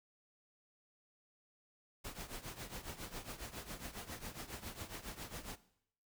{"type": "noise with tremolo", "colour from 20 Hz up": "pink", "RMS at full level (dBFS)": -44, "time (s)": [2.04, 5.56], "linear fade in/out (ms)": 10, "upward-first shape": "triangle", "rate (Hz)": 7.3, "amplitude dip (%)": 85, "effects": ["noise-tail reverb RT60 0.7 s tail -17 dB re dry"]}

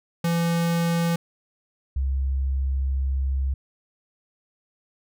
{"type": "tone pair in turn", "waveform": ["square", "sine"], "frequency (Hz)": [168.9, 67.03], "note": ["E3", "C2"], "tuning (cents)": [42, 42], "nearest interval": "octave + major third", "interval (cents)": 1600, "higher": "first", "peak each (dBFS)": -21, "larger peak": "neither", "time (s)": [[0.24, 1.16], [1.96, 3.54]], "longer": "second", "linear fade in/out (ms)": 5, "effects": []}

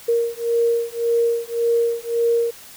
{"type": "beating tone pair", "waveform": "sine", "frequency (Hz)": [466.2, 468], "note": ["A#4", "A#4"], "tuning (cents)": [0, 7], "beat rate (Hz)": 1.8, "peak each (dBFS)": -20, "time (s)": [0.08, 2.51], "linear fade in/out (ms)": 10, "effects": ["white hiss -42 dBFS RMS until 2.76 s"]}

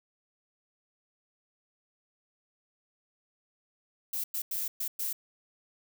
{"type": "noise bursts at uneven times", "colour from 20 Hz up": "violet", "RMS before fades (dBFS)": -33, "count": 5, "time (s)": [[4.13, 4.24], [4.34, 4.42], [4.51, 4.68], [4.8, 4.88], [4.99, 5.13]], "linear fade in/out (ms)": 5, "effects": []}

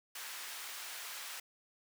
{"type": "high-pass noise", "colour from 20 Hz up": "pink", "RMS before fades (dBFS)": -45, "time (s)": [0.15, 1.4], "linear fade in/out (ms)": 5, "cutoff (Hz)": 1300, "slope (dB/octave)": 12, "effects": []}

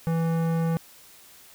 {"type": "tone with tanh clipping", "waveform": "sine", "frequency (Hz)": 164.81, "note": "E3", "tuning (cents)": 0, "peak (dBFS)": -24, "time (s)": [0.07, 0.77], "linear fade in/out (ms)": 0, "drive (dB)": 17, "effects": ["white hiss -51 dBFS RMS until 1.54 s"]}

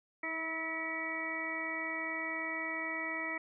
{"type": "harmonic tone with a mistuned harmonic", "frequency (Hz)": 323.9, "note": "E4", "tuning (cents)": -30, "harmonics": [1, 2, 3, 4, 6, 7], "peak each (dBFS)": [-44, -45, -46, -45, -38, -40], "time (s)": [0.23, 3.38], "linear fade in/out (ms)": 5, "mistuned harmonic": 1, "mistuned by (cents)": -17, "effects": []}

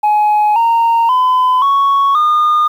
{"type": "tone with pitch steps", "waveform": "sine", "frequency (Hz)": [842, 923.5, 1012.9, 1111, 1218.6], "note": ["G#5", "A#5", "B5", "C#6", "D#6"], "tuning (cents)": [24, -16, 43, 4, -36], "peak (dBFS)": -6, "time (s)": [0.03, 2.68], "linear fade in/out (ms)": 10, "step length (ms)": 530, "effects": ["tanh soft clip ceiling -7 dBFS", "7-bit"]}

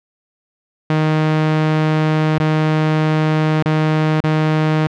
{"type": "tone with dropouts", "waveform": "sawtooth", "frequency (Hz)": 155.56, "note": "D#3", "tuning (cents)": 0, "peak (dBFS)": -9, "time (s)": [0.9, 4.87], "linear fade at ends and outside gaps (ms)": 2, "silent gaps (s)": [[2.382, 2.4], [3.625, 3.658], [4.205, 4.239]], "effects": ["low-pass 3000 Hz 12 dB/octave"]}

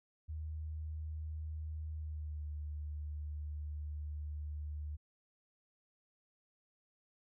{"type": "tone with pitch glide", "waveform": "sine", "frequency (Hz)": [77.78, 75], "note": ["D#2", "D2"], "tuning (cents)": [0, 37], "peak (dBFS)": -39, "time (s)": [0.28, 4.97], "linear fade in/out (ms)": 20, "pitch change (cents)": -63, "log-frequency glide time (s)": [1.94, 2.45], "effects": []}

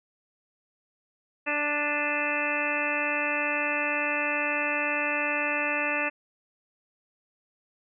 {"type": "harmonic tone with a mistuned harmonic", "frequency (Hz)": 293.7, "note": "D4", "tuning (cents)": 0, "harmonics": [1, 2, 3, 4, 5, 6, 7, 8, 9], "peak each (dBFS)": [-36, -33, -36, -36, -36, -32, -35, -35, -30], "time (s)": [1.46, 6.1], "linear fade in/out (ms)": 20, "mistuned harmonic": 8, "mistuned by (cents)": 61, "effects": []}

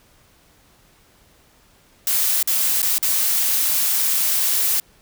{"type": "noise with dropouts", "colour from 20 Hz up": "blue", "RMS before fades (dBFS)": -19, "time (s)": [2.07, 4.8], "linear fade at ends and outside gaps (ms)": 1, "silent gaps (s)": [[2.428, 2.474], [2.819, 2.828], [2.982, 3.027]], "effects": ["pink hiss -55 dBFS RMS until 5.01 s"]}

